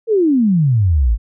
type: exponential sweep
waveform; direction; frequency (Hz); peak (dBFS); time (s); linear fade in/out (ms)
sine; down; 472.3 to 49.29; -10; 0.07-1.18; 50
effects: none